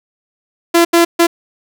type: tone bursts at uneven times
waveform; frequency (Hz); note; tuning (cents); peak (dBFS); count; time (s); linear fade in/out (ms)
sawtooth; 339.5; F4; -49; -3; 3; 0.74-0.85 / 0.93-1.05 / 1.19-1.27; 10
effects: none